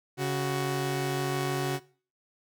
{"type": "tone pair together", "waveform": "sawtooth", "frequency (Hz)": [139.2, 371.6], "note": ["C#3", "F#4"], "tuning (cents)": [8, 7], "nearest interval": "octave + perfect fourth", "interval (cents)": 1699, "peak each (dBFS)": -26, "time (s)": [0.17, 1.8], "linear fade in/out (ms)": 50, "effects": ["noise-tail reverb RT60 0.4 s tail -19 dB re dry"]}